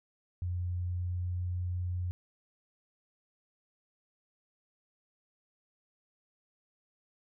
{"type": "tone with pitch glide", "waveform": "sine", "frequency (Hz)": [88.9, 89.47], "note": ["F2", "F2"], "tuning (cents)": [31, 42], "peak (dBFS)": -31, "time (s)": [0.42, 2.11], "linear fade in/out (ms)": 0, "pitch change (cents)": 11, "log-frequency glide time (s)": [0.73, 1.52], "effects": []}